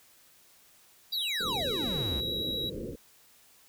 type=exponential sweep; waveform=square; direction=down; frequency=4943 to 59 Hz; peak=-34 dBFS; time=1.12-2.21 s; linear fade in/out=10 ms
type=tone with vibrato; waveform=triangle; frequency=3873 Hz; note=B7; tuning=35 cents flat; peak=-30 dBFS; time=1.12-2.7 s; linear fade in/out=10 ms; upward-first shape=sine; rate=8.5 Hz; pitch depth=8 cents each way
type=low-pass noise; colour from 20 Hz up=white; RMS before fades=-38 dBFS; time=1.4-2.96 s; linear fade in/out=10 ms; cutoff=540 Hz; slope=96 dB/octave
effects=white hiss -60 dBFS RMS until 3.68 s